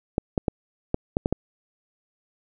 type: clicks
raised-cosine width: 2 ms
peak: -8 dBFS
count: 7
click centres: 0.181 / 0.378 / 0.482 / 0.944 / 1.169 / 1.259 / 1.326 s
effects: none